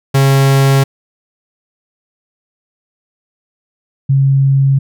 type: tone pair in turn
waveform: 45% pulse / sine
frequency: 136.5 / 136.5 Hz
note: C#3 / C#3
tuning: -26 / -26 cents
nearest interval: unison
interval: 0 cents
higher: neither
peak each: -7 dBFS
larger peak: neither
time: 0.14-0.84 / 4.09-4.79 s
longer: neither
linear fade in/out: 10 ms
effects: none